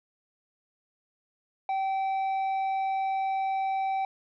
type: tone with tanh clipping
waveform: sine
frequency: 772 Hz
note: G5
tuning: 27 cents flat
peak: -27 dBFS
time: 1.69-4.05 s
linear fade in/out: 2 ms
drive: 6 dB
effects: none